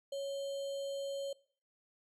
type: tone with sample-and-hold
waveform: sine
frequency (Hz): 554.4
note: C#5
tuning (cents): 0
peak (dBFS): -36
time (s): 0.12-1.33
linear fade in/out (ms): 5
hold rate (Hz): 3675
effects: noise-tail reverb RT60 0.5 s tail -21 dB re dry + low-pass 9000 Hz 12 dB/octave